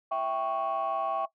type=chord; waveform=sine; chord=C# diminished; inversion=first; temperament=equal; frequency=659.3 / 784 / 1108.7 Hz; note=E5 / G5 / C#6; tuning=0 / 0 / 0 cents; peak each=-30 dBFS; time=0.11-1.26 s; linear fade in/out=10 ms; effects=noise-tail reverb RT60 0.1 s tail -18 dB re dry + tanh soft clip ceiling -22 dBFS